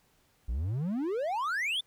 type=exponential sweep; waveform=triangle; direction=up; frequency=52.5 to 3631 Hz; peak=-27 dBFS; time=0.48-1.81 s; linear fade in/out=10 ms; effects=pink hiss -68 dBFS RMS until 1.86 s